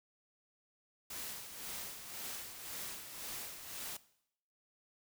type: noise with tremolo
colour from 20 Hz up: white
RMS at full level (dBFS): -43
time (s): 1.1-3.97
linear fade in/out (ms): 5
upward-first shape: sine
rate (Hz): 1.9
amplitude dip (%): 55
effects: noise-tail reverb RT60 0.7 s tail -18 dB re dry